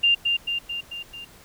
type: tone with echo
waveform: sine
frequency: 2794 Hz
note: F7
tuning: in tune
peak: -15 dBFS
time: 0.03-0.15 s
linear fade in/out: 10 ms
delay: 220 ms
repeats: 5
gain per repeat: -4 dB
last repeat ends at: 1.25 s
effects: pink hiss -50 dBFS RMS until 1.44 s